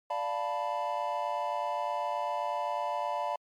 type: chord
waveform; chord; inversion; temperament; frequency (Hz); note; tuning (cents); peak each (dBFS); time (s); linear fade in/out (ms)
triangle; B half-diminished seventh; first; equal; 587.3 / 698.5 / 880 / 987.8; D5 / F5 / A5 / B5; 0 / 0 / 0 / 0; -34 / -34 / -33 / -33; 0.1-3.36; 5
effects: MP3 96 kbps